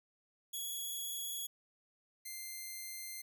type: tone pair in turn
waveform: 5% pulse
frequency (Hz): 3355 / 2089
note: G#7 / C7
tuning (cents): +17 / -3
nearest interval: minor sixth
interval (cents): 820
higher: first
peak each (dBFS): -31 / -33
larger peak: first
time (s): 0.53-1.47 / 2.25-3.22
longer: second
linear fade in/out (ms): 10
effects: none